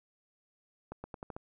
accelerating click train, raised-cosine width 1 ms, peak -27 dBFS, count 6, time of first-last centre 0.92-1.365 s, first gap 120 ms, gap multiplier 0.85, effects none

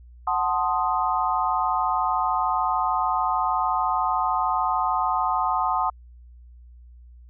sine chord, F# diminished seventh, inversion none, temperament equal, 740 / 880 / 1046.5 / 1244.5 Hz, F#5 / A5 / C6 / Eb6, 0 / 0 / 0 / 0 cents, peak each -26 dBFS, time 0.27-5.9 s, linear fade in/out 5 ms, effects added 60 Hz sine -44 dBFS peak until 7.29 s

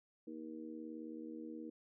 harmonic tone, 78.8 Hz, D#2, 23 cents sharp, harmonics 3 / 4 / 5 / 6, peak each -50 / -47 / -60 / -53 dBFS, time 0.27-1.7 s, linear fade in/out 5 ms, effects none

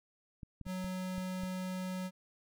clicks, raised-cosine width 5 ms, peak -33 dBFS, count 6, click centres 0.432 / 0.613 / 0.667 / 0.844 / 1.181 / 1.435 s
square tone, 185 Hz, F#3, in tune, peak -37 dBFS, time 0.65-2.11 s, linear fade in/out 50 ms
effects none

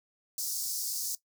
pink high-pass noise, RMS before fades -34 dBFS, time 0.38-1.15 s, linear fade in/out 2 ms, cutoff 4800 Hz, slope 48 dB/octave, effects noise-tail reverb RT60 0.1 s tail -17 dB re dry

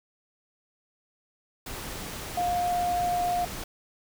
sine tone in noise, 708 Hz, F5, 23 cents sharp, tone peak -24 dBFS, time 2.37-3.45 s, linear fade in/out 5 ms, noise pink, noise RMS -37 dBFS, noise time 1.66-3.64 s, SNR +10 dB, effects none

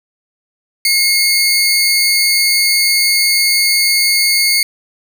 sawtooth tone pair together, 2158 / 4596 Hz, C#7 / D8, -47 / -38 cents, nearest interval octave + minor second, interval 1309 cents, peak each -10 dBFS, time 0.85-4.63 s, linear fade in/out 2 ms, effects none

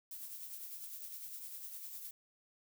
violet noise with tremolo, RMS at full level -45 dBFS, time 0.11-2.11 s, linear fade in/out 2 ms, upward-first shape triangle, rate 9.9 Hz, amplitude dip 50%, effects none

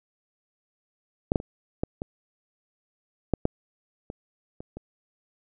clicks, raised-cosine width 2 ms, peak -8 / -7 / -23 / -12 / -18 / -8 / -8 / -22 / -25 / -24 dBFS, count 10, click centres 1.319 / 1.358 / 1.401 / 1.835 / 2.019 / 3.337 / 3.454 / 4.101 / 4.605 / 4.77 s, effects none

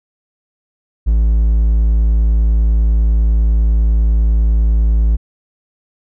triangle tone, 55 Hz, A1, in tune, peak -7 dBFS, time 1.06-5.17 s, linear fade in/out 20 ms, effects none

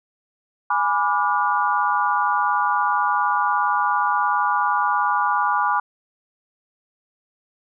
sine chord, G# diminished seventh, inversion none, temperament equal with one note detuned, 830.6 / 987.8 / 1174.7 / 1430.4 Hz, G#5 / B5 / D6 / F6, 0 / 0 / 0 / +41 cents, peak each -23 / -22 / -22 / -25 dBFS, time 0.7-5.8 s, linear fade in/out 5 ms, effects none

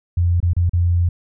sine tone with dropouts, 87 Hz, F2, 6 cents flat, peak -13 dBFS, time 0.17-1.09 s, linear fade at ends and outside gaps 5 ms, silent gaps 0.403-0.427 / 0.534-0.565 / 0.695-0.733 s, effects none

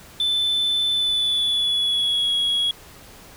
sine tone with pitch glide, 3520 to 3326 Hz, A7 to G#7, 0 to +2 cents, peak -16 dBFS, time 0.2-2.71 s, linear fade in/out 2 ms, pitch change -98 cents, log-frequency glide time 0.93-2.33 s, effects tanh soft clip ceiling -17 dBFS + pink hiss -45 dBFS RMS until 3.36 s

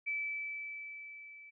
sine tone with level ramp, 2311 Hz, D7, 28 cents flat, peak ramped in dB -32 to -51 dBFS, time 0.06-1.51 s, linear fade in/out 20 ms, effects none

